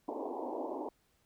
pink band-pass noise, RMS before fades -39 dBFS, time 0.08-0.89 s, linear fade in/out 5 ms, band 250 to 1000 Hz, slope 96 dB/octave, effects pink hiss -73 dBFS RMS until 1.25 s

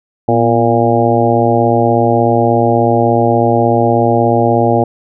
harmonic tone with a mistuned harmonic, 116.54 Hz, A#2, in tune, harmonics 1 / 2 / 3 / 4 / 5 / 6 / 7, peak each -16 / -16 / -16 / -16 / -16 / -16 / -16 dBFS, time 0.28-4.84 s, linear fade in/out 5 ms, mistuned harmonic 2, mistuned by +56 cents, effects none

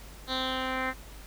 10% pulse tone with low-pass filter sweep, 260 Hz, C4, 11 cents flat, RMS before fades -31 dBFS, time 0.27-0.94 s, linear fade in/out 50 ms, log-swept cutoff 4100 to 2000 Hz, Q 5.1, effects added 50 Hz sine -46 dBFS peak until 1.26 s + pink hiss -50 dBFS RMS until 1.26 s

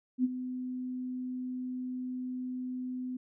sine tone with ADSR envelope, 253.2 Hz, B3, 43 cents sharp, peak -22 dBFS, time 0.18-3.17 s, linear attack 61 ms, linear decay 31 ms, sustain -12 dB, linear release 6 ms, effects none

